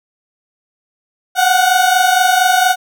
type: tone pair together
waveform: 30% pulse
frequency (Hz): 725.7 / 750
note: F#5 / F#5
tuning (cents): -34 / +23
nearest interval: minor second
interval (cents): 57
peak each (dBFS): -10 / -10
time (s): 1.35-2.76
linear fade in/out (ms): 50
effects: none